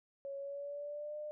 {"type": "tone with pitch glide", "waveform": "sine", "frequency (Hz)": [554.4, 601.1], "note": ["C#5", "D5"], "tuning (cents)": [0, 40], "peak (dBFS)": -40, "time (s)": [0.25, 1.31], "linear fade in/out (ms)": 0, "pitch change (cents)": 140, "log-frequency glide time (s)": [0.37, 1.17], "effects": []}